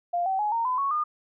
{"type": "tone with pitch steps", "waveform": "sine", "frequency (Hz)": [698.5, 766.1, 840.3, 921.7, 1010.9, 1108.8, 1216.2], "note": ["F5", "G5", "G#5", "A#5", "B5", "C#6", "D#6"], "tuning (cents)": [0, -40, 20, -20, 40, 0, -40], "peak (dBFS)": -23, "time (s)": [0.13, 1.04], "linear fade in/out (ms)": 10, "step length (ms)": 130, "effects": []}